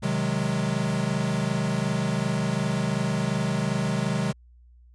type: chord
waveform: square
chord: Ab dominant seventh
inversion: first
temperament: equal with one note detuned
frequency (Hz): 130.13 / 155.56 / 185 / 207.7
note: C3 / Eb3 / Gb3 / Ab3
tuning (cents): -9 / 0 / 0 / 0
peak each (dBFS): -30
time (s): 0.02-4.33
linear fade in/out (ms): 20
effects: added 60 Hz sine -50 dBFS peak until 4.94 s + resampled to 22050 Hz